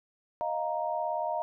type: chord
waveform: sine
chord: Eb suspended second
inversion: none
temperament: just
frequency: 622.3 / 700 / 933.4 Hz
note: Eb5 / F5 / Bb5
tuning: 0 / +4 / +2 cents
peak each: -33 dBFS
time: 0.41-1.42 s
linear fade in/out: 0 ms
effects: none